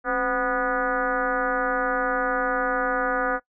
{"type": "tone with frequency modulation", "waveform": "sine", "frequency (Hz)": 987.8, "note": "B5", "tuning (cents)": 0, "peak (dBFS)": -21, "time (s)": [0.04, 3.4], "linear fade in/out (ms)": 50, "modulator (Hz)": 240, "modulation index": 2.8, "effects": ["noise-tail reverb RT60 0.1 s tail -20 dB re dry"]}